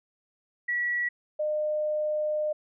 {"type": "tone pair in turn", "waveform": "sine", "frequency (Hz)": [1935, 607.2], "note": ["B6", "D#5"], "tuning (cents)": [-36, -42], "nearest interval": "octave + minor sixth", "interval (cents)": 2006, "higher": "first", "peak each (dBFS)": -25, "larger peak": "neither", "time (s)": [[0.68, 1.09], [1.39, 2.53]], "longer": "second", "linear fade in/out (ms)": 10, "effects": []}